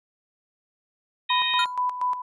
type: harmonic tone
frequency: 622.3 Hz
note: D#5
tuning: in tune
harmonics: 3 / 4 / 5 / 6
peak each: -30 / -29 / -32 / -25 dBFS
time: 1.29-1.65 s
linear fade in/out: 10 ms
type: tone with tremolo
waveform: sine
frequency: 995 Hz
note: B5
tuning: 13 cents sharp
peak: -21 dBFS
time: 1.3-2.22 s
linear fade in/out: 5 ms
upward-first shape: square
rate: 4.2 Hz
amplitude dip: 65%
type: tone with exponential decay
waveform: square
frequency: 1400 Hz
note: F6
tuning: 4 cents sharp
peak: -25 dBFS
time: 1.59-1.75 s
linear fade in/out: 2 ms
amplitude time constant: 33 ms
effects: resampled to 22050 Hz